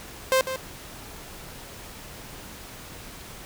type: tone with echo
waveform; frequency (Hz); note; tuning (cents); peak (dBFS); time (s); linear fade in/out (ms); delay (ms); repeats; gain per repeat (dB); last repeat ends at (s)
sawtooth; 523.3; C5; 0; -14; 0.32-0.41; 0; 150; 1; -10; 0.56
effects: pink hiss -42 dBFS RMS until 3.45 s